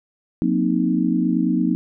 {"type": "chord", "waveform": "sine", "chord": "C half-diminished seventh", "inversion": "second", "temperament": "equal with one note detuned", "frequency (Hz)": [180.46, 233.1, 261.6, 311.1], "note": ["Gb3", "Bb3", "C4", "Eb4"], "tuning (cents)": [-43, 0, 0, 0], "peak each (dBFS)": -22, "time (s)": [0.42, 1.75], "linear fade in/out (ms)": 0, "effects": []}